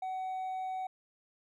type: tone with hard clipping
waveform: sine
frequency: 751 Hz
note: F#5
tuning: 26 cents sharp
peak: -35 dBFS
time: 0.02-0.87 s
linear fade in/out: 5 ms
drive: 2 dB
effects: none